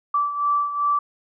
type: beating tone pair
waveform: sine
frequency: 1161 / 1163.6 Hz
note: D6 / D6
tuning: -20 / -16 cents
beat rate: 2.6 Hz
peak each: -20 / -26 dBFS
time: 0.14-0.99 s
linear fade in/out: 5 ms
effects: none